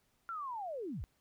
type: linear sweep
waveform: sine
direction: down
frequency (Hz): 1391 to 39.23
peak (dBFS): -38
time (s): 0.29-1.04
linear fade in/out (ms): 0
effects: pink hiss -75 dBFS RMS until 1.2 s